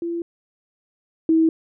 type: tone pair in turn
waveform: sine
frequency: 339.5 / 323 Hz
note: F4 / E4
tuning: -49 / -35 cents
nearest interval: minor second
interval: 86 cents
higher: first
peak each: -23 / -13 dBFS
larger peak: second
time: 0.02-0.22 / 1.29-1.49 s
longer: neither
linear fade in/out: 2 ms
effects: none